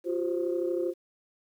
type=chord; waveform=sine; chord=F suspended second; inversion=none; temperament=equal with one note detuned; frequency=349.2 / 381.9 / 523.3 Hz; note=F4 / G4 / C5; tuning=0 / -45 / 0 cents; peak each=-28 / -33 / -32 dBFS; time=0.04-0.94 s; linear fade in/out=50 ms; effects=tanh soft clip ceiling -18 dBFS + 10-bit